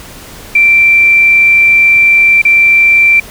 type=tone with dropouts; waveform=sine; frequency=2349 Hz; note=D7; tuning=in tune; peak=-3 dBFS; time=0.55-3.2 s; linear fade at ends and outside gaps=5 ms; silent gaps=2.418-2.45 s; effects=pink hiss -31 dBFS RMS until 3.3 s